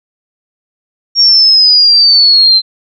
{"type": "exponential sweep", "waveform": "sine", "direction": "down", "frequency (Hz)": [5580, 4088], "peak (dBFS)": -3, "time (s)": [1.15, 2.62], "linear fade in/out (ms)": 50, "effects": []}